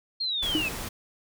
sine linear sweep, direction down, 4286 to 2509 Hz, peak -26 dBFS, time 0.2-0.69 s, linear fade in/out 10 ms
pink noise, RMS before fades -35 dBFS, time 0.42-0.89 s, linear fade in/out 10 ms
sine tone with exponential decay, 311.1 Hz, D#4, in tune, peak -20 dBFS, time 0.55-0.72 s, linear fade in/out 0 ms, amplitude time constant 35 ms
effects none

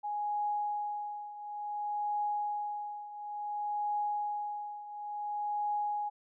sine tone with tremolo, 831 Hz, G#5, 1 cent sharp, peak -29 dBFS, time 0.03-6.1 s, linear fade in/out 20 ms, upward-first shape triangle, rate 0.57 Hz, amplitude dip 80%, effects none

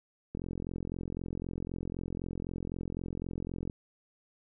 click train, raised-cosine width 3 ms, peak -24 dBFS, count 148, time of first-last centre 0.35-3.699 s, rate 43.9 Hz, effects none

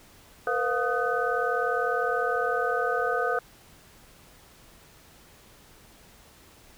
sine tone cluster, 464.1 / 504 / 709 / 1244 / 1510 Hz, A#4 / B4 / F5 / D#6 / F#6, -8 / +35 / +26 / -1 / +35 cents, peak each -30 dBFS, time 0.47-3.39 s, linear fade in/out 2 ms, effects pink hiss -54 dBFS RMS until 6.77 s

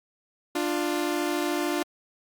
sawtooth tone pair together, 296.5 / 350.2 Hz, D4 / F4, +17 / +5 cents, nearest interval minor third, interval 288 cents, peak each -24 dBFS, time 0.55-1.83 s, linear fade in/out 5 ms, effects Opus 48 kbps

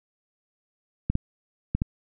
clicks, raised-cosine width 5 ms, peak -11 dBFS, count 4, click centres 1.1 / 1.154 / 1.75 / 1.819 s, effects none

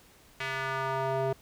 square tone with band-pass filter sweep, 133.7 Hz, C3, 38 cents sharp, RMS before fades -31 dBFS, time 0.4-1.33 s, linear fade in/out 5 ms, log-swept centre 2200 to 540 Hz, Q 1.7, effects pink hiss -58 dBFS RMS until 1.41 s

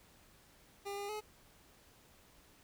25% pulse tone with pitch steps, 401.3 / 404.3 / 425.1 Hz, G4 / G#4 / G#4, +41 / -46 / +40 cents, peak -36 dBFS, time 0.85-1.21 s, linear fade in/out 20 ms, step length 120 ms, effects pink hiss -64 dBFS RMS until 2.63 s

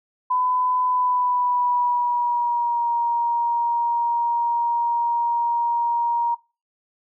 sine tone with pitch glide, 1004 to 942.2 Hz, B5 to A#5, +28 to +18 cents, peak -18 dBFS, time 0.3-6.35 s, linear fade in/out 10 ms, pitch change -110 cents, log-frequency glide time 0.86-2.91 s, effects noise-tail reverb RT60 0.3 s tail -22 dB re dry

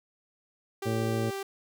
sawtooth tone, 392 Hz, G4, in tune, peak -29 dBFS, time 0.82-1.43 s, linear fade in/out 5 ms
harmonic tone, 112.4 Hz, A2, 37 cents sharp, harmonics 1 / 2 / 3 / 4 / 5, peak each -30 / -33 / -35 / -36 / -37 dBFS, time 0.85-1.31 s, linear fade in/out 20 ms
effects none

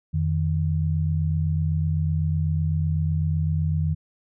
sine tone pair together, 87.31 / 155.25 Hz, F2 / D#3, 0 / -3 cents, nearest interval minor seventh, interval 997 cents, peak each -23 dBFS, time 0.13-3.95 s, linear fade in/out 20 ms, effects none

